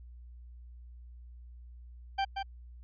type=tone with echo; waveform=40% pulse; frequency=784 Hz; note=G5; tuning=in tune; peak=-27 dBFS; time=2.18-2.25 s; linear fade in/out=10 ms; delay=180 ms; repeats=1; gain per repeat=-5 dB; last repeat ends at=2.43 s; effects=added 60 Hz sine -47 dBFS peak until 2.83 s + resampled to 11025 Hz